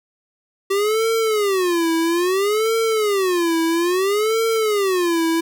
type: tone with vibrato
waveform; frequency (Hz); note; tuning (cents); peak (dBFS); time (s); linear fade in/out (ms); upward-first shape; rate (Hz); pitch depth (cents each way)
square; 385.3; G4; -30; -17; 0.7-5.41; 10; sine; 0.6; 280
effects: none